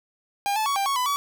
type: tone with pitch steps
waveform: 45% pulse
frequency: 805 / 869 / 1121 / 791 / 1108 / 1000 / 1137 Hz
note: G5 / A5 / C#6 / G5 / C#6 / B5 / C#6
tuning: +46 / -22 / +19 / +15 / -1 / +21 / +44 cents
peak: -22 dBFS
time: 0.46-1.16 s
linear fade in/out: 0 ms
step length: 100 ms
effects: none